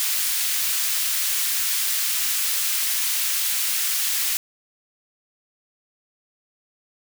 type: high-pass noise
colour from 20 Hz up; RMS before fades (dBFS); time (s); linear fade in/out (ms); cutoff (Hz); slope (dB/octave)
white; -23; 0-4.37; 0; 1800; 12
effects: none